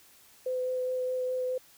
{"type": "tone with vibrato", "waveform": "sine", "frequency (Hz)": 508, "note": "B4", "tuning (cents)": 49, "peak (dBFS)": -28, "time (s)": [0.46, 1.58], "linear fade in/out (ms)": 5, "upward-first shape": "sine", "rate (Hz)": 4.8, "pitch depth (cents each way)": 10, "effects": ["white hiss -58 dBFS RMS until 1.77 s"]}